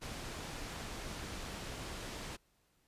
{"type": "low-pass noise", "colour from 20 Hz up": "pink", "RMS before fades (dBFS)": -44, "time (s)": [0.01, 2.37], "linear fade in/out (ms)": 20, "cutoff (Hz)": 7900, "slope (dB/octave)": 12, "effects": ["pink hiss -74 dBFS RMS until 2.87 s", "resampled to 32000 Hz"]}